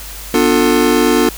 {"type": "chord", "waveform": "square", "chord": "B half-diminished seventh", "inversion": "none", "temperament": "just", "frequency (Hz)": [246.9, 296.3, 355.6, 444.5], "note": ["B3", "D4", "F4", "A4"], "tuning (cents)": [0, 15, 31, 18], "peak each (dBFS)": -16, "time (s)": [0.34, 1.29], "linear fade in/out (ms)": 2, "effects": ["added 50 Hz sine -31 dBFS peak until 1.37 s", "white hiss -31 dBFS RMS until 1.37 s"]}